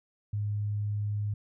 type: tone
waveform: sine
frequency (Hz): 103.83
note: G#2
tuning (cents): 0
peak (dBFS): -28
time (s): 0.33-1.34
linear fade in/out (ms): 5
effects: none